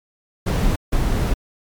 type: noise bursts at uneven times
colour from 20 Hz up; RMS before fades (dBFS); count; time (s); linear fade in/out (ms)
brown; -18; 2; 0.46-0.76 / 0.92-1.34; 10
effects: MP3 96 kbps